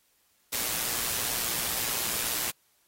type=noise with amplitude modulation; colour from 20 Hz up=white; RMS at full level=-28 dBFS; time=0.52-2.51 s; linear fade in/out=10 ms; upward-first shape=sine; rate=118 Hz; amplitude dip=50%; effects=white hiss -68 dBFS RMS until 2.87 s + AAC 48 kbps